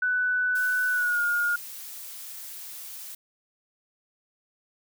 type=tone with pitch glide; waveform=sine; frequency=1493 to 1425.6 Hz; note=F#6 to F6; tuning=+15 to +35 cents; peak=-22 dBFS; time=0.02-1.56 s; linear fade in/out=5 ms; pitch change=-80 cents; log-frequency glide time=0.9-1.22 s
type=noise; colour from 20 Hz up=blue; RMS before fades=-40 dBFS; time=0.55-3.15 s; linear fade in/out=5 ms
effects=none